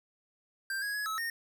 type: tone with pitch steps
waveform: square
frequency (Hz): 1579 / 1658 / 1681 / 1295 / 1842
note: G6 / G#6 / G#6 / E6 / A#6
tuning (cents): +12 / -3 / +20 / -31 / -21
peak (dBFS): -33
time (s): 0.7-1.3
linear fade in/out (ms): 2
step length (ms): 120
effects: none